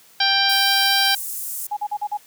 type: harmonic tone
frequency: 787 Hz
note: G5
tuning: 7 cents sharp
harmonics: 1 / 2 / 3 / 4 / 5 / 6 / 7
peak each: -23 / -22 / -27 / -22 / -23 / -22 / -27 dBFS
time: 0.2-1.15 s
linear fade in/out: 5 ms
type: high-pass noise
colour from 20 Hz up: pink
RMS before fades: -29 dBFS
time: 0.49-1.67 s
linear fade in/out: 5 ms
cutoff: 8200 Hz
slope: 24 dB/octave
type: tone bursts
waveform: sine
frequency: 830.6 Hz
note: G#5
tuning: in tune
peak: -21 dBFS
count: 5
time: 1.71-2.174 s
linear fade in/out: 10 ms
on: 60 ms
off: 41 ms
effects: white hiss -51 dBFS RMS until 2.26 s + high-pass 80 Hz 12 dB/octave